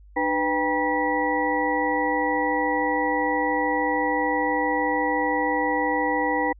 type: tone cluster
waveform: sine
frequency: 302.2 / 495.9 / 794 / 957 / 1949 Hz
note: D4 / B4 / G5 / A#5 / B6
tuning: +50 / +7 / +22 / +45 / -23 cents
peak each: -27 dBFS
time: 0.16-6.53 s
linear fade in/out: 10 ms
effects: added 50 Hz sine -46 dBFS peak until 6.59 s